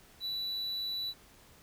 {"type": "tone", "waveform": "triangle", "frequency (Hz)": 3952, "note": "B7", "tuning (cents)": 0, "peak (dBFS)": -32, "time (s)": [0.2, 1.14], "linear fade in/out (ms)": 50, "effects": ["pink hiss -59 dBFS RMS until 1.62 s"]}